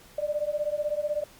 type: beating tone pair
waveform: sine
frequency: 587.3 / 603.3 Hz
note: D5 / D5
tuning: 0 / +46 cents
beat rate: 16 Hz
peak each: -29 / -29 dBFS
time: 0.18-1.24 s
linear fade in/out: 5 ms
effects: pink hiss -53 dBFS RMS until 1.39 s + Opus 48 kbps